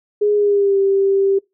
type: tone with pitch glide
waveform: sine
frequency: 415.3 to 392 Hz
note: G#4 to G4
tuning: 0 to 0 cents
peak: -12 dBFS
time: 0.21-1.39 s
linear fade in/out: 10 ms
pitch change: -100 cents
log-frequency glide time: 0.35-0.78 s
effects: noise-tail reverb RT60 0.2 s tail -24 dB re dry